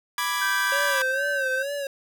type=chord; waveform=sawtooth; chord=G# diminished; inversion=first; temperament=equal; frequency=987.8 / 1174.7 / 1661.2 Hz; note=B5 / D6 / G#6; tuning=0 / 0 / 0 cents; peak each=-25 dBFS; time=0.18-1.02 s; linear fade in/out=2 ms
type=tone with pitch glide; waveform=sine; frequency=1558 to 1545.5 Hz; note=G6 to G6; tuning=-11 to -25 cents; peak=-24 dBFS; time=0.41-1.63 s; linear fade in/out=10 ms; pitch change=-14 cents; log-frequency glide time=1.05-1.51 s
type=tone with vibrato; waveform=square; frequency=546 Hz; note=C#5; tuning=26 cents flat; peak=-28 dBFS; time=0.72-1.87 s; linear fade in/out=2 ms; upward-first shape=sine; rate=2.2 Hz; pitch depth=91 cents each way
effects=none